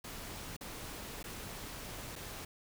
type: noise with dropouts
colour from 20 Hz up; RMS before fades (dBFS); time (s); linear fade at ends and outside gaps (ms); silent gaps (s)
pink; -45; 0.04-2.45; 5; 0.566-0.609 / 1.229-1.24 / 2.156-2.16
effects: none